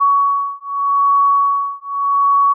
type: beating tone pair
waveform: sine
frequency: 1122 / 1122.83 Hz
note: C#6 / C#6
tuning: +21 / +22 cents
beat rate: 0.83 Hz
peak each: -15 dBFS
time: 0-2.54 s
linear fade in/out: 20 ms
effects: none